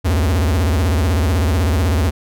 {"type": "tone with vibrato", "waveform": "square", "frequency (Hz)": 82.41, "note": "E2", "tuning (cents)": 0, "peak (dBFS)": -14, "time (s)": [0.04, 2.11], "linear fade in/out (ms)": 20, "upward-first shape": "sine", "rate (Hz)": 16, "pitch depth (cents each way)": 280, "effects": []}